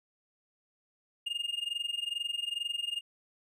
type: tone with amplitude modulation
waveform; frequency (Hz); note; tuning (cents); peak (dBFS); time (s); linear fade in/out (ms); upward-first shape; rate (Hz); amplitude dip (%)
triangle; 2832; F7; +23; -27; 1.26-3.01; 10; sine; 22.3; 90
effects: resampled to 32000 Hz